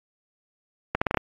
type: accelerating click train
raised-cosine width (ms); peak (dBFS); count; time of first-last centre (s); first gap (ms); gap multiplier
0.5; -7; 6; 0.95-1.173; 65; 0.81
effects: AAC 32 kbps